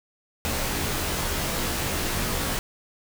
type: noise with comb filter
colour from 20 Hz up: pink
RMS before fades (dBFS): -27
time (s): 0.45-2.59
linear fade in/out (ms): 0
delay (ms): 19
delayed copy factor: -0.75
effects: none